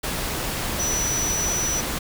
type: tone in noise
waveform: sine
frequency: 5920 Hz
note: F#8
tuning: in tune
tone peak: -23 dBFS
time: 0.79-1.81 s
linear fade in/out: 10 ms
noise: pink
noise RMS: -27 dBFS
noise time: 0.03-1.99 s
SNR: +1 dB
effects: none